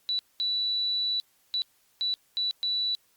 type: tone bursts at uneven times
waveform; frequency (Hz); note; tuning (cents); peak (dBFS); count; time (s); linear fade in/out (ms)
sine; 3951; B7; 0; -25; 6; 0.09-0.19 / 0.4-1.2 / 1.54-1.62 / 2.01-2.14 / 2.37-2.51 / 2.63-2.95; 0
effects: white hiss -66 dBFS RMS until 3.16 s + Opus 48 kbps